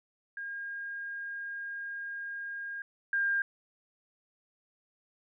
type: tone pair in turn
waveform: sine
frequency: 1619 / 1604.1 Hz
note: G#6 / G6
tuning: -45 / +39 cents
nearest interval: unison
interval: 16 cents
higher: first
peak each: -36 / -26 dBFS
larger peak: second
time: 0.37-2.82 / 3.13-3.42 s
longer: first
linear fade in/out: 2 ms
effects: none